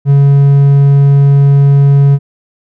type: tone with hard clipping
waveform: triangle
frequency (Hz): 140.3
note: C#3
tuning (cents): +21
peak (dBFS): -4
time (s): 0.05-2.19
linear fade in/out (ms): 50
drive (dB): 6
effects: none